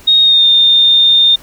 sine tone with pitch glide, 3729 to 3633 Hz, A#7 to A#7, 0 to -45 cents, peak -5 dBFS, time 0.07-1.36 s, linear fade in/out 10 ms, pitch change -45 cents, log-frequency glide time 0.22-0.46 s, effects pink hiss -40 dBFS RMS until 1.42 s

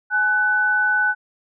sine tone pair together, 840 / 1496.7 Hz, G#5 / F#6, +19 / +19 cents, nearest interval minor seventh, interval 1000 cents, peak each -25 / -16 dBFS, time 0.1-1.15 s, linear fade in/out 50 ms, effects none

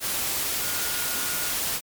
sine tone in noise, 1436 Hz, F6, 48 cents sharp, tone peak -37 dBFS, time 0.59-1.54 s, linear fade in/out 50 ms, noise white, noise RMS -27 dBFS, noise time 0-1.81 s, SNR -13 dB, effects MP3 96 kbps

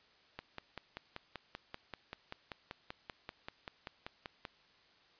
click train, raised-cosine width 0.3 ms, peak -26 dBFS, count 22, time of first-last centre 0.39-4.452 s, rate 5.17 Hz, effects white hiss -66 dBFS RMS until 5.19 s + resampled to 11025 Hz

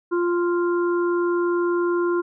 harmonic tone, 348.6 Hz, F4, 3 cents flat, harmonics 1 / 3 / 4, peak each -19 / -29 / -31 dBFS, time 0.11-2.22 s, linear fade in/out 20 ms, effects none

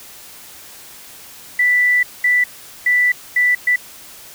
sine tone bursts at uneven times, 1975.5 Hz, B6, in tune, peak -11 dBFS, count 5, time 1.59-2.03 / 2.24-2.44 / 2.86-3.12 / 3.36-3.55 / 3.67-3.76 s, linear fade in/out 5 ms, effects white hiss -39 dBFS RMS until 4.34 s

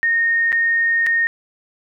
sine tone with dropouts, 1846 Hz, A#6, 17 cents flat, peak -14 dBFS, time 0.03-1.27 s, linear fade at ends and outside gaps 0 ms, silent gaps 0.52-0.527 / 1.064-1.068 s, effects none

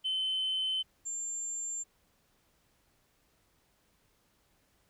sine tone pair in turn, 3061 / 7314 Hz, G7 / A#8, -42 / -34 cents, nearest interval octave + minor third, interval 1508 cents, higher second, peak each -28 / -34 dBFS, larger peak first, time 0.04-0.83 / 1.05-1.84 s, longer neither, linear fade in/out 20 ms, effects tanh soft clip ceiling -26 dBFS + pink hiss -71 dBFS RMS until 4.89 s

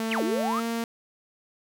sawtooth tone with pitch glide, 223.8 to 230.6 Hz, A3 to A#3, +30 to -19 cents, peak -23 dBFS, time 0-0.84 s, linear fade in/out 2 ms, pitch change +51 cents, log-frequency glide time 0.47-0.64 s
sine exponential two-way sweep, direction down then up, 3323 to 293.7 to 1347 Hz, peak -26 dBFS, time 0.11-0.6 s, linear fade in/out 5 ms, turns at 0.23 s
effects none

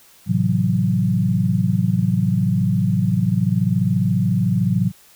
sine chord, F# half-diminished seventh, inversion first, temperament equal, 110 / 130.81 / 164.81 / 185 Hz, A2 / C3 / E3 / F#3, 0 / 0 / 0 / 0 cents, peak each -21 / -22 / -22 / -19 dBFS, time 0.26-4.92 s, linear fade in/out 50 ms, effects white hiss -50 dBFS RMS until 5.15 s

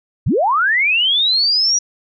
sine linear sweep, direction up, 69.3 to 5830 Hz, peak -12 dBFS, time 0.26-1.79 s, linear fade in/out 10 ms, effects none

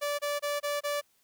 sawtooth tone bursts, 581 Hz, D5, 19 cents flat, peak -25 dBFS, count 5, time 0.01-1.014 s, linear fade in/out 20 ms, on 180 ms, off 26 ms, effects white hiss -69 dBFS RMS until 1.23 s

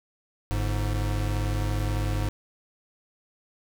square tone pair together, 49 / 103.83 Hz, G1 / G#2, 0 / 0 cents, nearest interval octave + minor second, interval 1300 cents, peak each -28 dBFS, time 0.51-2.29 s, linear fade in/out 0 ms, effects none

